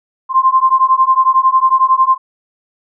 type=beating tone pair; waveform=sine; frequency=1044 / 1055 Hz; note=C6 / C6; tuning=-4 / +14 cents; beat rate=11 Hz; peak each=-11 dBFS; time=0.29-2.18 s; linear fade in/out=50 ms; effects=none

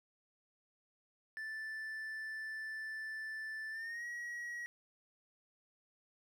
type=tone with pitch glide; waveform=triangle; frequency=1760 to 1908.2 Hz; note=A6 to A#6; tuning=0 to +40 cents; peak=-39 dBFS; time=1.37-4.66 s; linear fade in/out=0 ms; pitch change=+140 cents; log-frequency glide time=3.71-4.05 s; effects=none

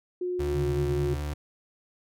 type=tone; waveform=sine; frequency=360 Hz; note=F#4; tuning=47 cents flat; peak=-27 dBFS; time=0.21-1.14 s; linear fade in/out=5 ms
type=tone with pitch glide; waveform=35% pulse; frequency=73.42 to 73.93 Hz; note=D2 to D2; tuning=0 to +12 cents; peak=-28 dBFS; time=0.39-1.34 s; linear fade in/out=10 ms; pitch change=+12 cents; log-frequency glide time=1.12-1.22 s
type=tone with vibrato; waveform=sine; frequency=137.2 Hz; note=C#3; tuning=17 cents flat; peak=-29 dBFS; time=0.53-1.18 s; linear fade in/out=20 ms; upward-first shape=sine; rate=4.6 Hz; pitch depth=46 cents each way
effects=none

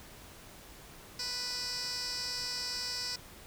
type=tone with band-pass filter; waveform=15% pulse; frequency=493.9 Hz; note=B4; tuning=in tune; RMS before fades=-37 dBFS; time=1.19-3.16 s; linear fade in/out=5 ms; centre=5300 Hz; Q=3.5; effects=pink hiss -52 dBFS RMS until 3.46 s

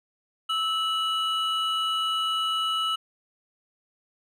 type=tone pair together; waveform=triangle; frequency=1308 / 2936 Hz; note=E6 / F#7; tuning=-14 / -14 cents; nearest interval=octave + major second; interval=1400 cents; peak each=-25 dBFS; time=0.49-2.96 s; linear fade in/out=10 ms; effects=none

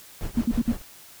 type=noise with tremolo; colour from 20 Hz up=brown; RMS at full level=-28 dBFS; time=0.21-0.82 s; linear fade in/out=0 ms; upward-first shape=triangle; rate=6.4 Hz; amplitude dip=100%
type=tone bursts; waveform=sine; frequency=233.9 Hz; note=A#3; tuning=6 cents sharp; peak=-18 dBFS; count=4; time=0.37-0.719 s; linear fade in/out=5 ms; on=43 ms; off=59 ms
effects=white hiss -48 dBFS RMS until 1.2 s

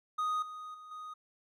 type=tone with level steps; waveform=triangle; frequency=1244.5 Hz; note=D#6; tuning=in tune; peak=-28 / -40 / -46 / -40 dBFS; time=0.18-1.14 s; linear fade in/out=10 ms; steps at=0.42 / 0.74 / 0.91 s; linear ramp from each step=5 ms; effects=none

